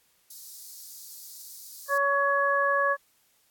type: high-pass noise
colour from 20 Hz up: white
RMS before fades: -44 dBFS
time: 0.3-1.98 s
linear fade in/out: 5 ms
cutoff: 4200 Hz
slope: 48 dB/octave
type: harmonic tone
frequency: 561 Hz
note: C#5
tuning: 21 cents sharp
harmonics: 1 / 2 / 3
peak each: -27 / -25 / -26 dBFS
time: 1.88-2.97 s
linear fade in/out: 50 ms
effects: white hiss -66 dBFS RMS until 3.5 s + AAC 64 kbps